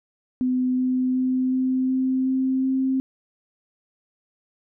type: tone with pitch steps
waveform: sine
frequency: 253.8 / 255.4 / 257 / 258.7 / 260.3 / 262 / 263.7 Hz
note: B3 / C4 / C4 / C4 / C4 / C4 / C4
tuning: +47 / -42 / -31 / -19 / -9 / +2 / +14 cents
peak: -19 dBFS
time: 0.41-3 s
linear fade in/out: 0 ms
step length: 370 ms
effects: none